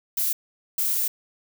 violet noise bursts at uneven times, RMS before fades -24 dBFS, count 2, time 0.17-0.33 / 0.78-1.08 s, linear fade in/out 5 ms, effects none

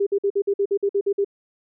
sine tone bursts, 400.2 Hz, G4, 36 cents sharp, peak -17 dBFS, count 11, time 0-1.247 s, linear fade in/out 10 ms, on 67 ms, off 51 ms, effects none

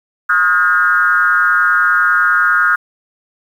sine tone with frequency modulation, 1433 Hz, F6, 44 cents sharp, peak -9 dBFS, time 0.29-2.76 s, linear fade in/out 10 ms, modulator 176 Hz, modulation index 1.1, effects 7-bit

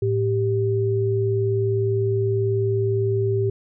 sine tone pair together, 110.12 / 392 Hz, A2 / G4, +2 / 0 cents, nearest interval octave + minor seventh, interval 2198 cents, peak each -21 dBFS, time 0.02-3.5 s, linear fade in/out 5 ms, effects none

